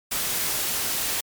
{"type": "noise", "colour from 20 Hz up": "white", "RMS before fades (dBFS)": -26, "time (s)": [0.11, 1.21], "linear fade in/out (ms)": 10, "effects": ["MP3 96 kbps"]}